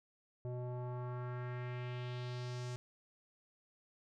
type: tone with low-pass filter sweep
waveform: square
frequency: 123.8 Hz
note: B2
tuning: 5 cents sharp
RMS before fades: -42 dBFS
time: 0.45-2.76 s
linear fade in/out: 0 ms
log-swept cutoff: 570 to 7000 Hz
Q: 1.9
effects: none